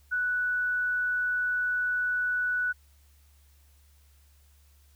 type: tone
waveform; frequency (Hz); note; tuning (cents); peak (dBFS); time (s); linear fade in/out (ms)
sine; 1480; F#6; 0; -25; 0.11-2.73; 20
effects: added 71 Hz sine -57 dBFS peak until 4.95 s + white hiss -66 dBFS RMS until 4.95 s